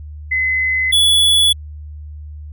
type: tone pair in turn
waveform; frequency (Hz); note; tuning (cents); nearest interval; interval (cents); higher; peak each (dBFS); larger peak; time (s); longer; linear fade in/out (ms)
sine / square; 2037 / 3416; C7 / G#7; -47 / +48; major sixth; 895; second; -14 / -10; second; 0.31-0.92 / 0.92-1.53; neither; 10
effects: added 75 Hz sine -29 dBFS peak until 2.52 s